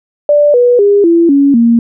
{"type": "tone with pitch steps", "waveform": "sine", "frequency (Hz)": [587, 487.9, 405.6, 337.1, 280.2, 233], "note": ["D5", "B4", "G#4", "E4", "C#4", "A#3"], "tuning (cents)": [-1, -21, -41, 39, 19, -1], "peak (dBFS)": -4, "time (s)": [0.29, 1.79], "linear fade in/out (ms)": 2, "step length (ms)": 250, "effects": []}